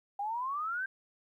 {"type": "exponential sweep", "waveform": "sine", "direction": "up", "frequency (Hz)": [790, 1594], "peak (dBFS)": -32, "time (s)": [0.19, 0.86], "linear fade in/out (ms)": 5, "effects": ["12-bit"]}